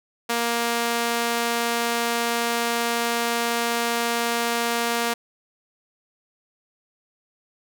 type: tone with high-pass filter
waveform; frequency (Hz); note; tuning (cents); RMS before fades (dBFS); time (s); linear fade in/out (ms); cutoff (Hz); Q
sawtooth; 234.6; A#3; +11; -24; 0.29-5.14; 10; 480; 0.54
effects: none

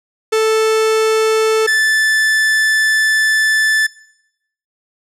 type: tone pair in turn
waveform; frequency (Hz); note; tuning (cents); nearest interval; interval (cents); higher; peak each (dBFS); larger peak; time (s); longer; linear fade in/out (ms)
45% pulse; 440 / 1751.4; A4 / A6; 0 / -8; 2 octaves; 2392; second; -11; neither; 0.32-1.67 / 1.67-3.87; second; 10
effects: noise-tail reverb RT60 0.8 s tail -20 dB re dry + low-pass 10000 Hz 12 dB/octave

